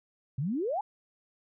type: exponential sweep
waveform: sine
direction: up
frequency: 122.7 to 880 Hz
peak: -28 dBFS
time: 0.38-0.81 s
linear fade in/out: 5 ms
effects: none